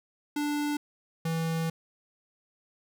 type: tone pair in turn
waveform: square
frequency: 293.7 / 163.51 Hz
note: D4 / E3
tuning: 0 / -14 cents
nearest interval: minor seventh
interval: 1014 cents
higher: first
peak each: -28 dBFS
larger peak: neither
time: 0.36-0.77 / 1.25-1.7 s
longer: second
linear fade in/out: 5 ms
effects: none